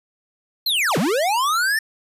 square linear two-way sweep, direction down then up, 4300 to 138.59 to 1814 Hz, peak -18 dBFS, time 0.66-1.79 s, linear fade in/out 5 ms, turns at 0.98 s, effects resampled to 32000 Hz

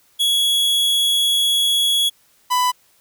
45% pulse tone pair in turn, 3351 / 996.3 Hz, G#7 / B5, +15 / +15 cents, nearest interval octave + major sixth, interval 2100 cents, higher first, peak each -15 dBFS, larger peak neither, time 0.19-2.1 / 2.5-2.72 s, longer first, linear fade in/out 20 ms, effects white hiss -57 dBFS RMS until 3 s

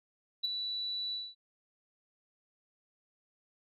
sine tone with ADSR envelope, 3951 Hz, B7, in tune, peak -25 dBFS, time 0.43-1.35 s, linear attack 18 ms, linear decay 13 ms, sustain -8 dB, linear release 220 ms, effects tanh soft clip ceiling -23 dBFS + MP3 96 kbps

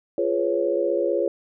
sine chord, C# dominant seventh, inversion first, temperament just, 346.5 / 415.8 / 498.9 / 554.4 Hz, E#4 / G#4 / B4 / C#5, -14 / +2 / +17 / 0 cents, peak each -25 / -26 / -27 / -24 dBFS, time 0.18-1.28 s, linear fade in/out 2 ms, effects none

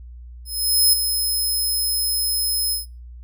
15% pulse tone with ADSR envelope, 5140 Hz, E8, 45 cents flat, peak -6 dBFS, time 0.45-2.86 s, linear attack 480 ms, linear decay 7 ms, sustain -8 dB, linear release 140 ms, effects noise-tail reverb RT60 0.3 s tail -24 dB re dry + added 60 Hz sine -36 dBFS peak until 3.23 s

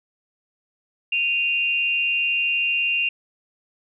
sine tone pair together, 2489 / 2776 Hz, D#7 / F7, 0 / -11 cents, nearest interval major second, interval 189 cents, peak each -25 / -20 dBFS, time 1.12-3.09 s, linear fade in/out 5 ms, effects none

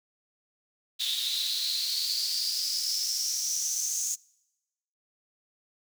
pink noise with high-pass filter sweep, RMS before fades -30 dBFS, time 0.99-4.16 s, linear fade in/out 20 ms, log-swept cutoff 3600 to 6600 Hz, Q 9, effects noise-tail reverb RT60 1.0 s tail -26 dB re dry

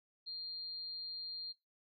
sine tone with amplitude modulation, 4200 Hz, C8, 6 cents sharp, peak -39 dBFS, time 0.26-1.53 s, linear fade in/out 20 ms, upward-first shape sine, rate 167 Hz, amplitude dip 45%, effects noise-tail reverb RT60 0.2 s tail -20 dB re dry

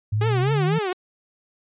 sine linear sweep, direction up, 102.2 to 164.4 Hz, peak -19 dBFS, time 0.12-0.79 s, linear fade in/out 10 ms
sawtooth tone with vibrato, 403 Hz, G4, 48 cents sharp, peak -19 dBFS, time 0.21-0.93 s, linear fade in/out 5 ms, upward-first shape triangle, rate 4 Hz, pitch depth 220 cents each way
effects resampled to 8000 Hz

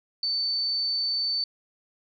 sine tone, 4531 Hz, C#8, 37 cents sharp, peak -24 dBFS, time 0.23-1.44 s, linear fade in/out 2 ms, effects none

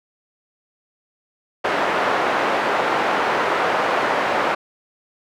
pink band-pass noise, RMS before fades -20 dBFS, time 1.64-4.55 s, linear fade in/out 10 ms, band 530 to 1600 Hz, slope 12 dB/octave, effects none

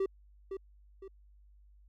triangle tone with echo, 386.8 Hz, G4, 23 cents flat, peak -26 dBFS, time 0-0.06 s, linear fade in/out 5 ms, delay 510 ms, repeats 2, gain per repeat -8 dB, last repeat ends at 1.08 s, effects added 50 Hz sine -57 dBFS peak until 1.88 s

